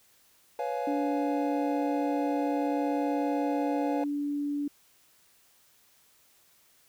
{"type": "chord", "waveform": "triangle", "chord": "C# dominant seventh", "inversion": "third", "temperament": "equal with one note detuned", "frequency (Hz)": [493.9, 554.4, 698.5, 841.7], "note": ["B4", "C#5", "E#5", "G#5"], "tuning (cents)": [0, 0, 0, 23], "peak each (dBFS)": -33, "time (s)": [0.59, 4.04], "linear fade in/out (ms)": 2}
{"type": "tone", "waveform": "sine", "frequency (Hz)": 288.9, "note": "D4", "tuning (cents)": -28, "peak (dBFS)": -28, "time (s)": [0.87, 4.68], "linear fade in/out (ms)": 5}
{"effects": ["white hiss -63 dBFS RMS until 6.88 s"]}